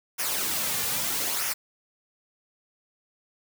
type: noise with flanger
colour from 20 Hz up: white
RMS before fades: -28 dBFS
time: 0.18-1.54 s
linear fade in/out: 20 ms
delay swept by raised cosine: 0.24 to 3.14 ms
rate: 0.78 Hz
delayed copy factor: -0.6
effects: none